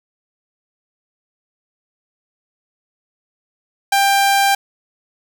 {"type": "tone", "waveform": "sawtooth", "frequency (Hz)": 792, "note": "G5", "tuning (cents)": 18, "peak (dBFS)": -8, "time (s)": [3.92, 4.55], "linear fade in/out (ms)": 5, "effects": ["8-bit"]}